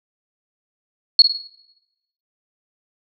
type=tone with echo; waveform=sine; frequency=4336 Hz; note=C#8; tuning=39 cents flat; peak=-4 dBFS; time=1.19-1.22 s; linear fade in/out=2 ms; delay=52 ms; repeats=4; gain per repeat=-7 dB; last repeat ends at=1.428 s; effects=noise-tail reverb RT60 0.9 s tail -18 dB re dry